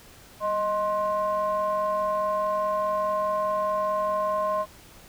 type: ring-modulated tone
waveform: triangle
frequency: 215.6 Hz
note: A3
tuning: 35 cents flat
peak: -18 dBFS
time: 0.4-4.66 s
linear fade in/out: 50 ms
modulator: 840 Hz
effects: pink hiss -50 dBFS RMS until 5.08 s